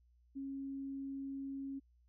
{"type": "tone", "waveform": "sine", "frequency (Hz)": 273.1, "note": "C#4", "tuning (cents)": -26, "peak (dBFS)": -40, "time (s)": [0.35, 1.8], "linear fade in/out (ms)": 20, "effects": ["added 60 Hz sine -66 dBFS peak until 2.08 s"]}